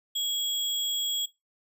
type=tone with sample-and-hold; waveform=sine; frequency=3322 Hz; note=G#7; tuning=in tune; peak=-26 dBFS; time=0.15-1.26 s; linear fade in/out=10 ms; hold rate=11025 Hz; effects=noise-tail reverb RT60 0.2 s tail -19 dB re dry + resampled to 32000 Hz

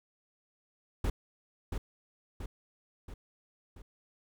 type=noise with echo; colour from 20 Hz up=brown; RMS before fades=-29 dBFS; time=1.04-1.1 s; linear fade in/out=5 ms; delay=680 ms; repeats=4; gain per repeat=-5 dB; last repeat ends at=3.82 s; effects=none

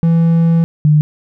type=tone pair in turn; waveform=triangle / sine; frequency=166.2 / 151 Hz; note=E3 / D3; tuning=+15 / +48 cents; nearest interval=major second; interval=167 cents; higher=first; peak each=-6 dBFS; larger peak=neither; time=0.03-0.64 / 0.85-1.01 s; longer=first; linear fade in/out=0 ms; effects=none

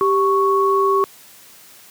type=tone pair together; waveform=sine; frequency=392 / 1108.7 Hz; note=G4 / C#6; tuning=0 / 0 cents; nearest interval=octave + tritone; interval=1800 cents; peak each=-16 dBFS; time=0.01-1.04 s; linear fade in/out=0 ms; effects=white hiss -45 dBFS RMS until 1.9 s + high-pass 100 Hz 12 dB/octave

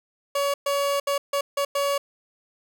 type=tone bursts at uneven times; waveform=30% pulse; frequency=564 Hz; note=C#5; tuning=30 cents sharp; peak=-19 dBFS; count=6; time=0.35-0.54 / 0.66-1 / 1.07-1.18 / 1.33-1.41 / 1.57-1.65 / 1.75-1.98 s; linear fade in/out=5 ms; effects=none

